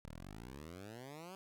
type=exponential sweep; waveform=10% pulse; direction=up; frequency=36.01 to 195.3 Hz; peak=-40 dBFS; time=0.05-1.35 s; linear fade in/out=0 ms; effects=none